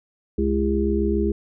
harmonic tone with a mistuned harmonic, 67.2 Hz, C2, 47 cents sharp, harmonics 1 / 3 / 5 / 6, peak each -24 / -24 / -24 / -24 dBFS, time 0.38-1.32 s, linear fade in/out 5 ms, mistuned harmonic 3, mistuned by +63 cents, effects none

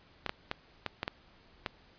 clicks, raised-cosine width 0.3 ms, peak -16 dBFS, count 7, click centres 0.263 / 0.294 / 0.514 / 0.863 / 1.031 / 1.079 / 1.662 s, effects pink hiss -61 dBFS RMS until 1.98 s + resampled to 11025 Hz

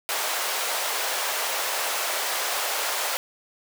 pink high-pass noise, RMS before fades -27 dBFS, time 0.09-3.17 s, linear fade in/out 0 ms, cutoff 550 Hz, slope 24 dB/octave, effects none

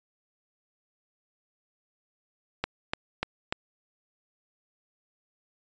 click train, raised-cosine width 0.3 ms, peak -11 dBFS, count 4, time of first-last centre 2.64-3.525 s, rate 3.39 Hz, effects resampled to 16000 Hz

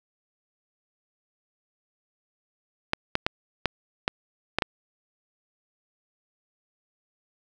clicks, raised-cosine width 0.3 ms, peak -6 dBFS, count 7, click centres 2.934 / 3.154 / 3.265 / 3.657 / 4.079 / 4.586 / 4.622 s, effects none

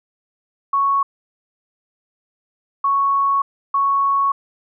sine tone bursts at uneven times, 1108.7 Hz, C#6, in tune, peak -14 dBFS, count 3, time 0.73-1.03 / 2.84-3.42 / 3.74-4.32 s, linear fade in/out 5 ms, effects none

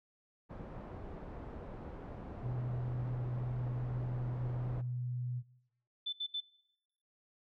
pink low-pass noise, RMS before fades -46 dBFS, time 0.49-4.82 s, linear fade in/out 20 ms, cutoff 860 Hz, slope 12 dB/octave
sine tone, 123.47 Hz, B2, in tune, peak -35 dBFS, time 2.41-5.43 s, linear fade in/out 50 ms
sine tone bursts, 3520 Hz, A7, in tune, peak -34 dBFS, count 3, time 6.06-6.406 s, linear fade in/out 10 ms, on 68 ms, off 71 ms
effects noise-tail reverb RT60 0.9 s tail -21 dB re dry

